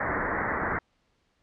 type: low-pass noise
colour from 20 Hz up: white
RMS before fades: -29 dBFS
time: 0-0.79 s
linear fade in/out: 5 ms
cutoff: 2000 Hz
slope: 96 dB/octave
effects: pink hiss -71 dBFS RMS until 1.42 s + low-pass 5000 Hz 12 dB/octave